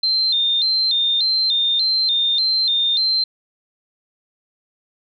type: tone with vibrato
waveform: sine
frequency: 3870 Hz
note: B7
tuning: 36 cents flat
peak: -15 dBFS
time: 0.03-3.24 s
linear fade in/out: 5 ms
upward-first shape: square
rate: 1.7 Hz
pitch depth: 110 cents each way
effects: none